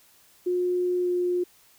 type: tone with pitch glide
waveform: sine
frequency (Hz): 359 to 356.5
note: F4 to F4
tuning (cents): +48 to +36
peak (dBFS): -22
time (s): 0.46-1.44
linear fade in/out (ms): 10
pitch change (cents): -12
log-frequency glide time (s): 1.01-1.08
effects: white hiss -58 dBFS RMS until 1.78 s